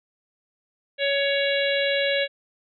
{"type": "harmonic tone", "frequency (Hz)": 559, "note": "C#5", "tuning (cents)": 14, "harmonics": [1, 3, 4, 5, 6, 7], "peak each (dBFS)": [-23, -28, -29, -30, -31, -31], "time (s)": [0.98, 2.28], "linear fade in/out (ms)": 50, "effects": []}